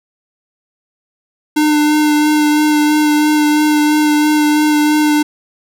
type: tone with vibrato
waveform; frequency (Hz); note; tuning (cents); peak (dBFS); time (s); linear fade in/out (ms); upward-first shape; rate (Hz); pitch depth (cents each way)
square; 301.1; D4; +43; -10; 1.56-5.23; 10; sine; 3; 15
effects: none